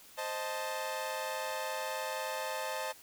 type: chord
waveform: sawtooth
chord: A diminished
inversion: first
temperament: equal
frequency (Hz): 523.3 / 622.3 / 880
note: C5 / Eb5 / A5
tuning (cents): 0 / 0 / 0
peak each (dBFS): -36 / -36 / -35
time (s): 0.17-2.93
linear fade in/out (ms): 20
effects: white hiss -56 dBFS RMS until 3.02 s